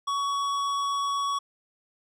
triangle tone with hard clipping, 1123 Hz, C#6, 22 cents sharp, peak -27 dBFS, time 0.07-1.39 s, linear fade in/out 10 ms, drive 16 dB, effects none

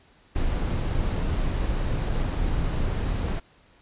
brown noise, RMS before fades -25 dBFS, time 0.35-3.4 s, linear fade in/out 10 ms, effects pink hiss -58 dBFS RMS until 3.81 s + resampled to 8000 Hz

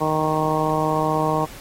harmonic tone, 155.56 Hz, D#3, in tune, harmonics 1 / 2 / 3 / 4 / 5 / 6 / 7, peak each -26 / -26 / -26 / -26 / -26 / -26 / -26 dBFS, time 0-1.46 s, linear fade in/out 20 ms, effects pink hiss -41 dBFS RMS until 1.6 s + AAC 48 kbps

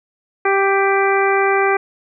harmonic tone with a mistuned harmonic, 392 Hz, G4, in tune, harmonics 1 / 2 / 3 / 4 / 5 / 6, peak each -16 / -19 / -21 / -22 / -23 / -24 dBFS, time 0.45-1.77 s, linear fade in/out 5 ms, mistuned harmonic 5, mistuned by +24 cents, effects none

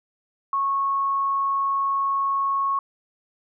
sine tone, 1100 Hz, C#6, 14 cents flat, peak -20 dBFS, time 0.53-2.79 s, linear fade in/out 2 ms, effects none

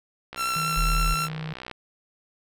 click train, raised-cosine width 0.3 ms, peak -20 dBFS, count 88, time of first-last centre 0.33-1.713 s, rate 62.9 Hz
sawtooth tone with vibrato, 1352 Hz, E6, 43 cents sharp, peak -21 dBFS, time 0.36-1.29 s, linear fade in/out 50 ms, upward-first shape triangle, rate 9.7 Hz, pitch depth 13 cents each way
triangle tone with pitch glide, 158.5 to 156.41 Hz, D#3 to D#3, +32 to +9 cents, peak -29 dBFS, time 0.56-1.53 s, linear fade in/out 0 ms, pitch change -23 cents, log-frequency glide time 0.69-1.14 s
sine tone, 40.85 Hz, E1, 15 cents flat, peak -21 dBFS, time 0.76-1.15 s, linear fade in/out 20 ms
effects none

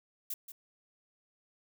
violet noise with echo, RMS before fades -37 dBFS, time 0.3-0.34 s, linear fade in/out 5 ms, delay 180 ms, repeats 1, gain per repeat -10 dB, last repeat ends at 0.52 s, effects none

